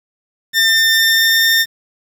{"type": "tone with pitch glide", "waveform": "20% pulse", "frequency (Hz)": [1801, 1812.5], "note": ["A6", "A#6"], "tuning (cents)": [40, -49], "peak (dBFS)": -5, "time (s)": [0.53, 1.66], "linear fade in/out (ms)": 50, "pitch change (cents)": 11, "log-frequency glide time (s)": [0.95, 1.47], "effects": ["7-bit"]}